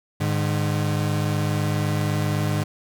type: tone pair together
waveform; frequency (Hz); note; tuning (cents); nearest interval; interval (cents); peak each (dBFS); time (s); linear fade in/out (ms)
35% pulse; 103.83 / 151.79; G#2 / D#3; 0 / -43; perfect fifth; 657; -22; 0.2-2.64; 10
effects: none